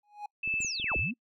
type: tone with exponential growth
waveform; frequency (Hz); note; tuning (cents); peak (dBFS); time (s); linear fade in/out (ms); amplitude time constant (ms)
triangle; 830.6; G#5; 0; -31; 0.03-0.26; 5; 48
type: tone with tremolo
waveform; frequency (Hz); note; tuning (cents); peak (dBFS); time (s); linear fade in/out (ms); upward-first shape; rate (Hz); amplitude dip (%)
sine; 2630; E7; -5; -27; 0.43-1.11; 5; sine; 2.3; 80
type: clicks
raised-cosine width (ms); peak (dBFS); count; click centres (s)
3; -33; 9; 0.476 / 0.54 / 0.604 / 0.648 / 0.799 / 0.843 / 0.917 / 0.96 / 0.993
type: linear two-way sweep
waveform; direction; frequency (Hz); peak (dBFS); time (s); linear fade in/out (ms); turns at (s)
sine; down then up; 7650 to 32.7 to 268.2; -32; 0.6-1.14; 20; 0.97
effects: noise-tail reverb RT60 0.1 s tail -26 dB re dry